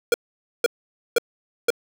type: tone bursts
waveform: square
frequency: 473.4 Hz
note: A#4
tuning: 27 cents sharp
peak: -15 dBFS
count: 4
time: 0.12-1.704 s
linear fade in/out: 2 ms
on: 21 ms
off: 500 ms
effects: none